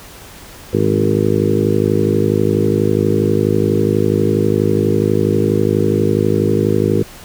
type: harmonic tone with a mistuned harmonic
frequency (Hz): 52.2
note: G#1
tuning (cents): +10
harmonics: 2 / 3 / 4 / 5 / 6 / 7 / 8 / 9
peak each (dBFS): -19 / -22 / -20 / -22 / -21 / -18 / -19 / -21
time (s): 0.73-7.03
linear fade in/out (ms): 5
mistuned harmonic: 3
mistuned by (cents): +20
effects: pink hiss -37 dBFS RMS until 7.24 s